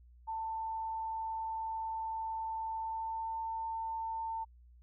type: tone with pitch glide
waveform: sine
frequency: 891 to 898.2 Hz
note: A5 to A5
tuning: +22 to +35 cents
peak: -35 dBFS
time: 0.27-4.45 s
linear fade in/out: 20 ms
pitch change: +13 cents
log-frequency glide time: 2.76-3.36 s
effects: added 60 Hz sine -56 dBFS peak until 4.82 s